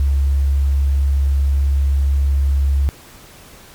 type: tone with tanh clipping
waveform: triangle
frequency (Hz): 69.3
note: C#2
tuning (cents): 0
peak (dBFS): -12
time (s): 0-2.89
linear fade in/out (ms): 0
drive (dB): 4
effects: pink hiss -42 dBFS RMS until 3.74 s + MP3 96 kbps